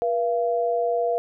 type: tone pair together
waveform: sine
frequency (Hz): 481.1 / 683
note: B4 / F5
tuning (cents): -45 / -39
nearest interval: tritone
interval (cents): 606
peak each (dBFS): -23 / -23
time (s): 0.02-1.18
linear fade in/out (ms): 0
effects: none